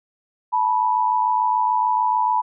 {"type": "tone pair together", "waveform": "sine", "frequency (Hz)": [872, 978.8], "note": ["A5", "B5"], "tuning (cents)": [-16, -16], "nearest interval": "major second", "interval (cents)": 200, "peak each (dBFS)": [-21, -18], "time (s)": [0.52, 2.42], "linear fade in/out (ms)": 20, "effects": []}